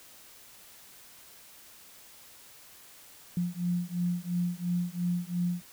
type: beating tone pair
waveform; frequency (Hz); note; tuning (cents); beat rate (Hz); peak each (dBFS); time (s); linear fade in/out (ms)
sine; 174.61 / 177.51; F3 / F3; 0 / +28; 2.9; -31; 3.37-5.62; 2
effects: white hiss -53 dBFS RMS until 5.72 s